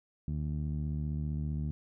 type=tone with low-pass filter; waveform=15% pulse; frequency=75.3 Hz; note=D2; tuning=44 cents sharp; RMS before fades=-34 dBFS; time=0.28-1.71 s; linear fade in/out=0 ms; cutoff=170 Hz; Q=1.2; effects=none